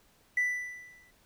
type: tone with exponential decay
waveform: triangle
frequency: 1980 Hz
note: B6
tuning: 4 cents sharp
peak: -20 dBFS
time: 0.37-1.11 s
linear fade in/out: 5 ms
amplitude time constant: 160 ms
effects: tanh soft clip ceiling -21 dBFS + pink hiss -65 dBFS RMS until 1.25 s